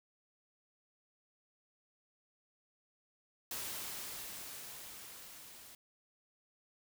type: noise with level ramp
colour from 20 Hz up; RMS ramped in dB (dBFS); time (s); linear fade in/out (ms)
white; -41 to -55; 3.51-5.75; 2
effects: none